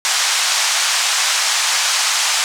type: band-pass noise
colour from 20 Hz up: white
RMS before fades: -17 dBFS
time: 0.05-2.44 s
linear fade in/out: 0 ms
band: 770 to 7600 Hz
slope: 24 dB/octave
effects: none